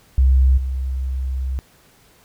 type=tone with level steps; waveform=sine; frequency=65.41 Hz; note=C2; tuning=in tune; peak=-10 / -20 dBFS; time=0.18-1.59 s; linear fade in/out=0 ms; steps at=0.57 s; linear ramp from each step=10 ms; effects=pink hiss -53 dBFS RMS until 2.24 s